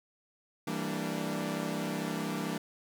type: chord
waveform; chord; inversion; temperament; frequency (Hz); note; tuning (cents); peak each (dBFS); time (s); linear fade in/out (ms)
sawtooth; E half-diminished seventh; none; equal with one note detuned; 164.81 / 196 / 229.3 / 293.7; E3 / G3 / Bb3 / D4; 0 / 0 / -28 / 0; -34; 0.67-2.58; 5
effects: none